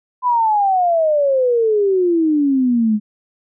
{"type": "exponential sweep", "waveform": "sine", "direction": "down", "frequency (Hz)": [1014, 207.2], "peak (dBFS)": -12, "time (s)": [0.22, 3], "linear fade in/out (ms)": 50, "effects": []}